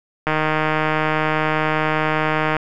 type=click train; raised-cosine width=0.5 ms; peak=-4 dBFS; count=357; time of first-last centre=0.27-2.567 s; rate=155 Hz; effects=none